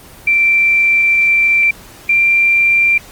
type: tone pair in turn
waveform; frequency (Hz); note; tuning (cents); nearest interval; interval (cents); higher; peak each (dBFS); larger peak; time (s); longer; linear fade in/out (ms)
sine; 2348 / 2367; D7 / D7; -1 / +13; unison; 14; second; -8; neither; 0.27-1.71 / 2.09-2.98; first; 5
effects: pink hiss -38 dBFS RMS until 3.11 s + Opus 24 kbps